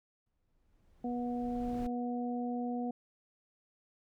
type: noise with exponential growth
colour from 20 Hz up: brown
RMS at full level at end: -41 dBFS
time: 0.26-1.87 s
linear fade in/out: 5 ms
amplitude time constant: 350 ms
type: harmonic tone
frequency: 243.1 Hz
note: B3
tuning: 27 cents flat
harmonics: 1 / 2 / 3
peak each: -34 / -42 / -41 dBFS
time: 1.04-2.91 s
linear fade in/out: 5 ms
effects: none